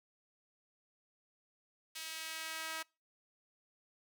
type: tone with high-pass filter sweep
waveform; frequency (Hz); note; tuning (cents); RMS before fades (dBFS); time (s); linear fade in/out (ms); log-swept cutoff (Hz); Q
sawtooth; 320.5; E4; -49; -43; 1.95-2.83; 10; 3000 to 1300; 0.92
effects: noise-tail reverb RT60 0.3 s tail -26 dB re dry